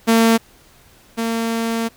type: tone pair in turn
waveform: sawtooth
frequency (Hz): 227.2 / 228.2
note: A#3 / A#3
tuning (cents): -44 / -37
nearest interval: unison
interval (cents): 7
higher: second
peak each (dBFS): -7 / -15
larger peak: first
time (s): 0.07-0.38 / 1.17-1.89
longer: second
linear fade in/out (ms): 20
effects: pink hiss -50 dBFS RMS until 1.96 s